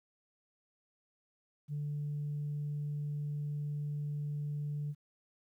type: tone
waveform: sine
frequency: 146.83 Hz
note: D3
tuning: in tune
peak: -33 dBFS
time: 1.68-4.95 s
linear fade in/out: 50 ms
effects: tanh soft clip ceiling -31 dBFS + 12-bit